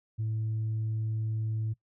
sine tone, 110 Hz, A2, in tune, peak -27 dBFS, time 0.18-1.74 s, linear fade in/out 20 ms, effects noise-tail reverb RT60 0.1 s tail -20 dB re dry + tanh soft clip ceiling -26 dBFS

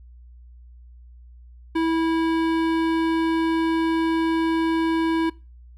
sine tone with hard clipping, 326.6 Hz, E4, 16 cents flat, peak -21 dBFS, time 1.75-5.3 s, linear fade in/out 10 ms, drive 16 dB, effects noise-tail reverb RT60 0.3 s tail -22 dB re dry + added 60 Hz sine -43 dBFS peak until 5.77 s

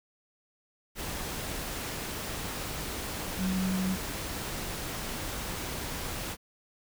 sine tone in noise, 187.6 Hz, F#3, 24 cents sharp, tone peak -27 dBFS, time 3.37-3.97 s, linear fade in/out 50 ms, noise pink, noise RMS -36 dBFS, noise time 0.95-6.37 s, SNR +6 dB, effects none

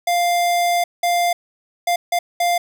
square tone bursts at uneven times, 698.5 Hz, F5, in tune, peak -16 dBFS, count 5, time 0.07-0.84 / 1.03-1.33 / 1.87-1.96 / 2.12-2.19 / 2.4-2.58 s, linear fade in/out 5 ms, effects none

